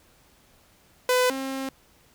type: tone pair in turn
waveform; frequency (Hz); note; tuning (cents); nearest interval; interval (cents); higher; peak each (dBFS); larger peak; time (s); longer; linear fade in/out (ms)
sawtooth; 502 / 267.5; B4 / C4; +28 / +38; major seventh; 1090; first; -15 / -25; first; 1.09-1.3 / 1.3-1.69; second; 2
effects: pink hiss -59 dBFS RMS until 2.14 s